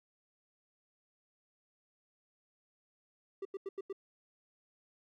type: tone bursts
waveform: triangle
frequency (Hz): 390.7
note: G4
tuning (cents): -6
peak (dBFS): -35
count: 5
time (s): 3.42-3.928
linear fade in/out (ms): 5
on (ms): 32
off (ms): 87
effects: none